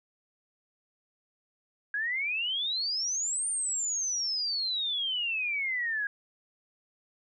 sine exponential two-way sweep, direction up then down, 1627 to 9080 to 1627 Hz, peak -28 dBFS, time 1.94-6.07 s, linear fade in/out 2 ms, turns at 3.48 s, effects none

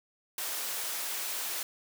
white high-pass noise, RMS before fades -35 dBFS, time 0.38-1.63 s, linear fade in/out 2 ms, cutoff 420 Hz, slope 12 dB/octave, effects none

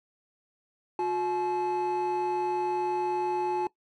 triangle tone pair together, 360.4 / 857.2 Hz, F#4 / A5, -45 / -45 cents, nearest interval octave + minor third, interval 1500 cents, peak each -26 dBFS, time 0.99-3.67 s, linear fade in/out 2 ms, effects noise-tail reverb RT60 0.1 s tail -20 dB re dry + tanh soft clip ceiling -20 dBFS

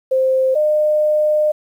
sine tone pair in turn, 523.3 / 607 Hz, C5 / D#5, 0 / -43 cents, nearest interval minor third, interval 257 cents, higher second, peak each -12 dBFS, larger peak neither, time 0.11-0.55 / 0.55-1.52 s, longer second, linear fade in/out 10 ms, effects 8-bit

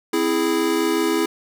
square chord, C augmented, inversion none, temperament equal, 261.6 / 329.6 / 415.3 Hz, C4 / E4 / G#4, 0 / 0 / 0 cents, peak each -27 / -21 / -23 dBFS, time 0.13-1.26 s, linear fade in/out 5 ms, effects none

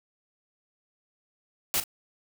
white noise with echo, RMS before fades -26 dBFS, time 1.74-1.8 s, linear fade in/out 0 ms, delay 38 ms, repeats 1, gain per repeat -12 dB, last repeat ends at 1.838 s, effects none

